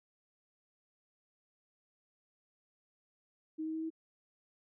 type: tone with pitch steps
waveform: sine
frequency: 314.6 / 317.2 / 319.7 / 322.3 Hz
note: D#4 / D#4 / D#4 / E4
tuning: +19 / +33 / +47 / -39 cents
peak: -35 dBFS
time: 3.58-3.904 s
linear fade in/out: 20 ms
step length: 81 ms
effects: none